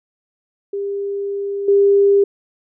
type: tone with level steps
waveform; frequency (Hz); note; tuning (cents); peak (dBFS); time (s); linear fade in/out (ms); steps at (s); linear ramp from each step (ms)
sine; 400; G4; +35; -20 / -9; 0.73-2.24; 5; 1.68; 5
effects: none